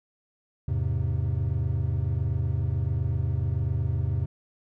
triangle chord, E augmented, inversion none, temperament equal with one note detuned, 82.41 / 103.83 / 131.19 Hz, E2 / G#2 / B#2, 0 / 0 / +5 cents, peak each -26 dBFS, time 0.68-4.26 s, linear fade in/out 5 ms, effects tanh soft clip ceiling -13 dBFS

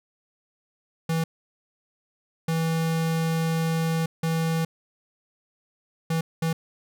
square tone bursts at uneven times, 163.1 Hz, E3, 18 cents flat, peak -23 dBFS, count 5, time 1.09-1.24 / 2.48-4.06 / 4.23-4.65 / 6.1-6.21 / 6.42-6.53 s, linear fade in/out 5 ms, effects none

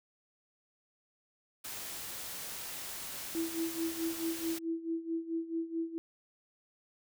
white noise, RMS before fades -42 dBFS, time 1.64-4.59 s, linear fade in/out 10 ms
sine tone with tremolo, 329.6 Hz, E4, in tune, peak -30 dBFS, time 3.35-5.98 s, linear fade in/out 0 ms, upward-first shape sine, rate 4.6 Hz, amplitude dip 80%
effects none

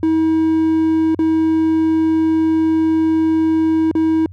triangle tone with dropouts, 320 Hz, D#4, 49 cents sharp, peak -10 dBFS, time 0.03-4.26 s, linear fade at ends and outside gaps 1 ms, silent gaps 1.147-1.191 / 3.913-3.952 s, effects added 92 Hz sine -33 dBFS peak until 4.32 s

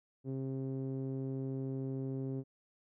sawtooth tone with low-pass filter, 133.3 Hz, C3, 33 cents sharp, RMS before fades -38 dBFS, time 0.24-2.44 s, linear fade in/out 50 ms, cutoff 360 Hz, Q 2.2, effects none

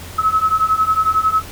sine beating tone pair, 1284 / 1295 Hz, E6 / E6, -46 / -31 cents, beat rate 11 Hz, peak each -17 / -15 dBFS, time 0.18-1.42 s, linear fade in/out 10 ms, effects added 86 Hz sine -35 dBFS peak until 1.51 s + pink hiss -35 dBFS RMS until 1.51 s

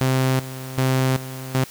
sawtooth tone with tremolo, 130.81 Hz, C3, in tune, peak -13 dBFS, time 0.01-1.64 s, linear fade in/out 0 ms, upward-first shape square, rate 1.3 Hz, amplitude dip 80%, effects white hiss -42 dBFS RMS until 1.7 s

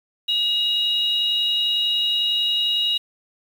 sine tone pair together, 2868 / 3819 Hz, F7 / A#7, +45 / +41 cents, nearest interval perfect fourth, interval 496 cents, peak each -21 dBFS, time 0.28-2.98 s, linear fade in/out 10 ms, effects 7-bit

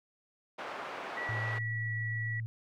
pink band-pass noise, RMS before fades -41 dBFS, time 0.58-1.59 s, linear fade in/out 10 ms, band 560 to 1800 Hz, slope 12 dB/octave
sine tone, 1940 Hz, B6, 31 cents flat, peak -35 dBFS, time 1.17-2.4 s, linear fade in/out 2 ms
sine tone with vibrato, 112.7 Hz, A2, 42 cents sharp, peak -34 dBFS, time 1.29-2.46 s, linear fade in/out 0 ms, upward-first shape triangle, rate 7.3 Hz, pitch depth 11 cents each way
effects none

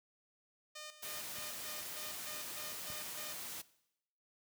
5% pulse tone with tremolo, 609 Hz, D#5, 37 cents flat, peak -35 dBFS, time 0.75-3.34 s, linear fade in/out 10 ms, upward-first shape square, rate 3.3 Hz, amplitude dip 70%
white noise, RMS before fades -45 dBFS, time 1.02-3.62 s, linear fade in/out 10 ms
clicks, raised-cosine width 5 ms, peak -41 / -39 dBFS, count 2, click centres 1.384 / 2.901 s
effects noise-tail reverb RT60 0.8 s tail -19 dB re dry + high-pass 80 Hz 12 dB/octave

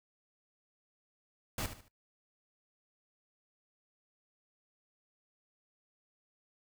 pink noise with echo, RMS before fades -36 dBFS, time 1.58-1.66 s, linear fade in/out 2 ms, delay 74 ms, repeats 3, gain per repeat -10 dB, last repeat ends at 1.882 s, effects noise-tail reverb RT60 0.1 s tail -20 dB re dry

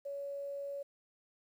sine tone with quantisation, 562 Hz, C#5, 24 cents sharp, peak -38 dBFS, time 0.05-0.83 s, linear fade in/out 10 ms, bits 11, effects none

